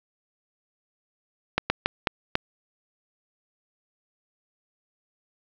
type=slowing click train; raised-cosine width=0.3 ms; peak=-4 dBFS; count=5; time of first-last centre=1.58-2.354 s; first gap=120 ms; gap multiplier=1.33; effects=low-pass 5000 Hz 12 dB/octave + 7-bit